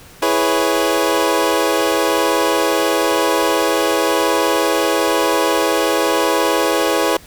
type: chord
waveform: 25% pulse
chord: C# minor seventh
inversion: first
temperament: equal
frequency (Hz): 329.6 / 415.3 / 493.9 / 554.4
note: E4 / G#4 / B4 / C#5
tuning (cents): 0 / 0 / 0 / 0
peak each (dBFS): -16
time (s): 0.22-7.17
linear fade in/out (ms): 5
effects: pink hiss -42 dBFS RMS until 7.26 s